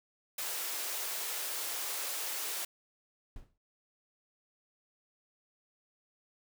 white high-pass noise, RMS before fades -37 dBFS, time 0.38-2.65 s, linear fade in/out 5 ms, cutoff 370 Hz, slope 24 dB/octave
brown noise with exponential decay, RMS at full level -43 dBFS, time 3.36-3.58 s, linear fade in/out 2 ms, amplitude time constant 46 ms
effects none

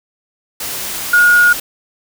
sine tone in noise, 1438 Hz, F#6, 50 cents flat, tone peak -6 dBFS, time 1.13-1.53 s, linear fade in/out 5 ms, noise white, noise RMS -23 dBFS, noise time 0.6-1.6 s, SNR +14 dB, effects none

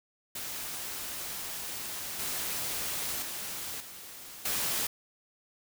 white noise with level steps, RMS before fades -38 / -34 / -38 / -46 / -31 dBFS, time 0.35-4.87 s, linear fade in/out 5 ms, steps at 2.19 / 3.22 / 3.8 / 4.45 s, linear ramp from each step 5 ms, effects none

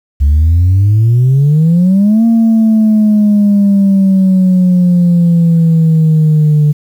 sine exponential two-way sweep, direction up then down, 68.8 to 230.3 to 148 Hz, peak -3 dBFS, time 0.2-6.73 s, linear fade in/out 20 ms, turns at 2.25 s, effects tanh soft clip ceiling -3 dBFS + 7-bit

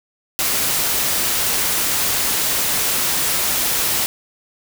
white noise, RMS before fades -19 dBFS, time 0.39-4.06 s, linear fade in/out 0 ms, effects none

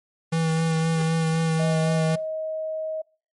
square tone with vibrato, 162.2 Hz, E3, 28 cents flat, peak -21 dBFS, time 0.32-2.16 s, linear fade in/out 10 ms, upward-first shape sine, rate 3.9 Hz, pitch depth 18 cents each way
sawtooth tone with exponential growth, 409.7 Hz, G#4, 24 cents flat, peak -29 dBFS, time 0.88-1.02 s, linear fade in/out 0 ms, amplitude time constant 29 ms
sine tone, 631 Hz, D#5, 24 cents sharp, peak -26 dBFS, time 1.59-3.02 s, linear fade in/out 10 ms
effects noise-tail reverb RT60 0.4 s tail -25 dB re dry + MP3 48 kbps

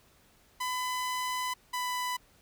sawtooth tone pair in turn, 1005 / 995.8 Hz, B5 / B5, +30 / +14 cents, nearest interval unison, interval 16 cents, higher first, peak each -27 dBFS, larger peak neither, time 0.6-1.54 / 1.73-2.17 s, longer first, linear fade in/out 10 ms, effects pink hiss -63 dBFS RMS until 2.41 s

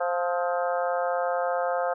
harmonic tone with a mistuned harmonic, 175.3 Hz, F3, 7 cents sharp, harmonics 3 / 4 / 5 / 6 / 7 / 8 / 9, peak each -27 / -28 / -34 / -38 / -34 / -40 / -38 dBFS, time 0-1.94 s, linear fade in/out 10 ms, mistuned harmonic 7, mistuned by +52 cents, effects none

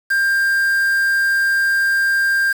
triangle tone with quantisation, 1593 Hz, G6, 27 cents sharp, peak -12 dBFS, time 0.1-2.53 s, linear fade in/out 10 ms, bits 5, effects none

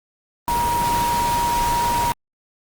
sine tone in noise, 949 Hz, A#5, 31 cents sharp, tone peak -18 dBFS, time 0.48-2.12 s, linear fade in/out 0 ms, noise pink, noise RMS -26 dBFS, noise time 0.48-2.12 s, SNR +5 dB, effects Opus 24 kbps

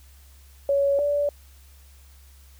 sine tone pair in turn, 560 / 578.7 Hz, C#5 / D5, +18 / -26 cents, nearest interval minor second, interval 56 cents, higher second, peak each -18 / -20 dBFS, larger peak first, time 0.69-0.99 / 0.99-1.29 s, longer neither, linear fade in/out 2 ms, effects added 68 Hz sine -48 dBFS peak until 2.59 s + white hiss -57 dBFS RMS until 2.59 s

